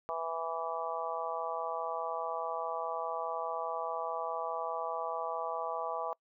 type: harmonic tone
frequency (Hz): 164.81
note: E3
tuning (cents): 0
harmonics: 3 / 4 / 5 / 6 / 7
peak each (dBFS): -41 / -38 / -40 / -41 / -39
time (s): 0.09-6.13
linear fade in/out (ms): 0
effects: noise-tail reverb RT60 0.1 s tail -26 dB re dry